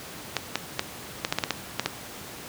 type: clicks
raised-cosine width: 0.2 ms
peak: -6 dBFS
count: 10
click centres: 0.367 / 0.556 / 0.794 / 1.249 / 1.325 / 1.386 / 1.438 / 1.507 / 1.796 / 1.86 s
effects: pink hiss -40 dBFS RMS until 2.48 s + high-pass 100 Hz 12 dB/octave